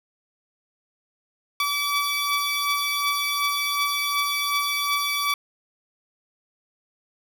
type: beating tone pair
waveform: 15% pulse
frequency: 1148 / 1150.7 Hz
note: D6 / D6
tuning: -40 / -36 cents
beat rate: 2.7 Hz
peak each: -23 / -17 dBFS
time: 1.6-5.34 s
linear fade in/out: 2 ms
effects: none